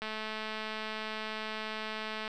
click train, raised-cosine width 0.3 ms, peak -22 dBFS, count 491, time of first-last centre 0.02-2.278 s, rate 217 Hz, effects none

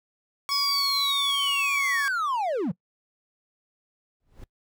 sawtooth tone, 1120 Hz, C#6, 18 cents sharp, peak -24 dBFS, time 0.49-2.08 s, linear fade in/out 0 ms
triangle linear sweep, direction down, 5140 to 140 Hz, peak -22 dBFS, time 0.51-2.72 s, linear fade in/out 10 ms
brown noise with exponential growth, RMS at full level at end -39 dBFS, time 4.2-4.44 s, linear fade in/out 1 ms, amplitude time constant 51 ms
effects noise-tail reverb RT60 0.1 s tail -22 dB re dry

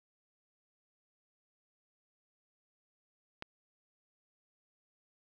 click, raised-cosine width 0.3 ms, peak -24 dBFS, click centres 3.424 s, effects none

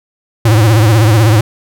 square tone with vibrato, 110 Hz, A2, in tune, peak -6 dBFS, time 0.45-1.41 s, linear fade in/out 5 ms, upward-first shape triangle, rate 16 Hz, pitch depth 150 cents each way, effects none

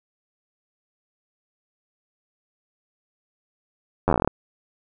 slowing click train, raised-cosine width 1 ms, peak -5 dBFS, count 12, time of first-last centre 4.08-4.276 s, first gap 10 ms, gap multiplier 1.11, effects none

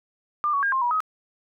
sine tone with pitch steps, 1196 / 1122 / 1615 / 1058 / 965 / 1265 Hz, D6 / C#6 / G#6 / C6 / B5 / D#6, +31 / +21 / -49 / +19 / -40 / +28 cents, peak -20 dBFS, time 0.44-1.004 s, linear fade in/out 0 ms, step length 94 ms, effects none

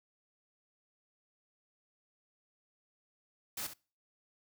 white noise with echo, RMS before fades -39 dBFS, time 3.57-3.67 s, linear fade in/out 5 ms, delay 67 ms, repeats 1, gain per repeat -10 dB, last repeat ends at 3.737 s, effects noise-tail reverb RT60 0.4 s tail -25 dB re dry

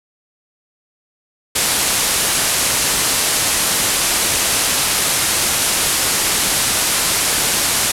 white low-pass noise, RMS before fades -17 dBFS, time 1.55-7.92 s, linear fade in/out 10 ms, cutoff 12000 Hz, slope 48 dB/octave, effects none

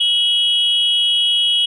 sine tone pair together, 2937 / 3297 Hz, F#7 / G#7, -13 / -13 cents, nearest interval major second, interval 200 cents, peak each -14 dBFS, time 0-1.66 s, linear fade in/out 10 ms, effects tanh soft clip ceiling -9 dBFS

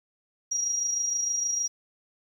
sine tone with amplitude modulation, 5710 Hz, F8, 37 cents sharp, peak -23 dBFS, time 0.51-1.68 s, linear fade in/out 10 ms, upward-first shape sine, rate 26.5 Hz, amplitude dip 45%, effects 9-bit

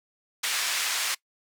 pink band-pass noise, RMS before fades -28 dBFS, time 0.43-1.15 s, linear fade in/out 10 ms, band 1700 to 10000 Hz, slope 12 dB/octave, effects noise-tail reverb RT60 0.1 s tail -22 dB re dry

